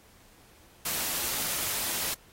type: noise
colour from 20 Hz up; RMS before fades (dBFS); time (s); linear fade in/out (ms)
white; -31; 0.85-2.14; 5
effects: pink hiss -58 dBFS RMS until 2.32 s + AAC 48 kbps